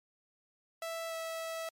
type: tone with pitch glide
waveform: sawtooth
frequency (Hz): 659.3 to 652.9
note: E5 to E5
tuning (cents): 0 to -17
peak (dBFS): -33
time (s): 0.82-1.69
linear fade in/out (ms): 2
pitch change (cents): -17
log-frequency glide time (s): 1.08-1.14
effects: MP3 64 kbps